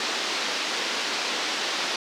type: band-pass noise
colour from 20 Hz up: white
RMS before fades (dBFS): -28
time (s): 0-1.96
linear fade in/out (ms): 2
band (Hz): 240 to 5100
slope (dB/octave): 24
effects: none